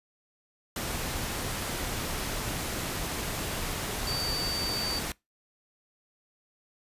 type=tone in noise; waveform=sine; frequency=4606 Hz; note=D8; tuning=34 cents flat; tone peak=-31 dBFS; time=4.07-4.99 s; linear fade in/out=2 ms; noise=pink; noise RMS=-33 dBFS; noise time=0.76-5.12 s; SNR=-1 dB; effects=noise-tail reverb RT60 0.2 s tail -23 dB re dry + resampled to 32000 Hz